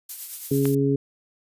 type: noise with tremolo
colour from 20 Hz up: violet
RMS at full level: -30 dBFS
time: 0.09-0.75 s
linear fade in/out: 5 ms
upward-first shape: triangle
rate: 9.1 Hz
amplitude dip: 50%
type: harmonic tone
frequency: 138.59 Hz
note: C#3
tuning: in tune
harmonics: 1 / 2 / 3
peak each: -23 / -22 / -23 dBFS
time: 0.51-0.96 s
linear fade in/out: 5 ms
type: click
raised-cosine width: 0.3 ms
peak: -16 dBFS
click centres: 0.655 s
effects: resampled to 32000 Hz